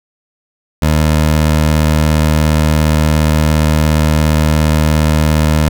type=tone; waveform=20% pulse; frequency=77.2 Hz; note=D#2; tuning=13 cents flat; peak=-4 dBFS; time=0.82-5.69 s; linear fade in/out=5 ms; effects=none